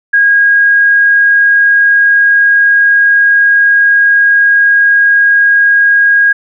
sine tone, 1636 Hz, G#6, 26 cents flat, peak -4 dBFS, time 0.13-6.33 s, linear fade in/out 10 ms, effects none

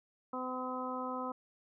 harmonic tone, 255 Hz, C4, 44 cents flat, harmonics 1 / 2 / 3 / 4 / 5, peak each -41 / -42 / -45 / -41 / -42 dBFS, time 0.33-1.32 s, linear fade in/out 5 ms, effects none

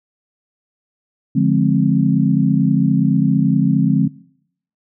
sine chord, D half-diminished seventh, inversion none, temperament just, 146.83 / 176.2 / 211.4 / 264.3 Hz, D3 / F3 / Ab3 / C4, 0 / +16 / +31 / +18 cents, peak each -17 dBFS, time 1.35-4.08 s, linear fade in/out 10 ms, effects noise-tail reverb RT60 0.7 s tail -22 dB re dry

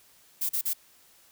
violet noise bursts, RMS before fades -28 dBFS, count 3, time 0.41-0.735 s, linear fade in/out 10 ms, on 83 ms, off 38 ms, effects white hiss -59 dBFS RMS until 1.31 s

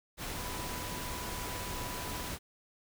sine tone in noise, 987.8 Hz, B5, in tune, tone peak -45 dBFS, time 0.35-2.32 s, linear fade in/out 50 ms, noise pink, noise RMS -39 dBFS, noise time 0.17-2.39 s, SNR -9 dB, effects none

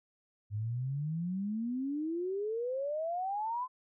sine exponential sweep, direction up, 100.7 to 1037 Hz, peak -32 dBFS, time 0.5-3.68 s, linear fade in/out 50 ms, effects none

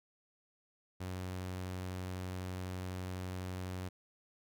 sawtooth tone, 92 Hz, F#2, 9 cents flat, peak -35 dBFS, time 1-3.89 s, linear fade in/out 10 ms, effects none

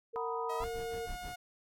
sine tone, 458.5 Hz, A#4, 29 cents flat, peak -37 dBFS, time 0.13-1.07 s, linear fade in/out 20 ms
sine chord, B major seventh, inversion second, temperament equal, 740 / 932.3 / 987.8 / 1244.5 Hz, F#5 / A#5 / B5 / D#6, 0 / 0 / 0 / 0 cents, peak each -43 / -44 / -38 / -42 dBFS, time 0.16-0.64 s, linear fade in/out 0 ms
sawtooth tone with pitch glide, 638 to 720.3 Hz, D#5 to F#5, +43 to -47 cents, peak -38 dBFS, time 0.49-1.36 s, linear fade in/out 10 ms, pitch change +210 cents, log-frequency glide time 0.59-0.66 s
brown noise with tremolo, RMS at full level -42 dBFS, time 0.6-1.34 s, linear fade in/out 5 ms, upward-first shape sine, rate 6.3 Hz, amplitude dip 90%
effects none

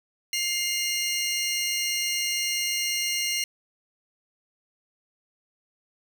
20% pulse tone pair together, 2111 / 2831 Hz, C7 / F7, +15 / +23 cents, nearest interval perfect fourth, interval 508 cents, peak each -23 dBFS, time 0.33-3.44 s, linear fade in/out 2 ms, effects none

